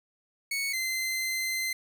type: tone pair in turn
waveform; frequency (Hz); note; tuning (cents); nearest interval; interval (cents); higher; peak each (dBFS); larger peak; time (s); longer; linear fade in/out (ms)
sawtooth; 2217 / 2069; C#7 / C7; 0 / -20; minor second; 120; first; -25; neither; 0.51-0.73 / 0.73-1.73; second; 5
effects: none

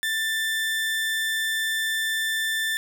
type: tone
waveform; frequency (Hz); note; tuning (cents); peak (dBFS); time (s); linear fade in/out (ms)
30% pulse; 1774; A6; +14; -21; 0.03-2.77; 0
effects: none

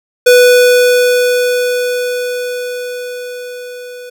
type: tone with level ramp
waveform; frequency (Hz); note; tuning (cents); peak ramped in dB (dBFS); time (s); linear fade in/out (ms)
square; 493.9; B4; 0; -3 to -28; 0.26-4.1; 10
effects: none

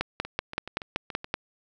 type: two click trains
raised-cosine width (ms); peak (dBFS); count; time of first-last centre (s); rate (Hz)
0.3; -21 / -10; 8 / 8; 0.25-1.244 / 0.01-1.341; 7.04 / 5.26
effects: none

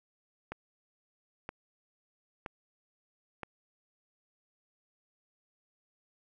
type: click train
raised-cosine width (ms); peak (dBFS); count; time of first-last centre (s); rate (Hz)
0.5; -23; 4; 0.52-3.433; 1.03
effects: none

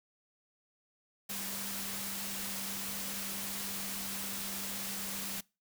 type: tone in noise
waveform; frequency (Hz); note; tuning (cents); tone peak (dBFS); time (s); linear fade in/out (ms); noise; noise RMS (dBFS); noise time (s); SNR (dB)
sine; 197; G3; +9; -47; 1.29-5.41; 10; white; -39; 1.29-5.41; -11
effects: noise-tail reverb RT60 0.3 s tail -25 dB re dry

